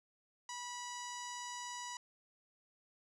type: tone with low-pass filter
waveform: sawtooth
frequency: 977 Hz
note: B5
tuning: 19 cents flat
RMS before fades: -45 dBFS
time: 0.49-1.97 s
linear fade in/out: 2 ms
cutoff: 6800 Hz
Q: 3.6
effects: none